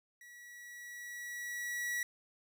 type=tone with level ramp; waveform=45% pulse; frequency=1933 Hz; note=B6; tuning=38 cents flat; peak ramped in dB=-53 to -33 dBFS; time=0.21-2.03 s; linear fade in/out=2 ms; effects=none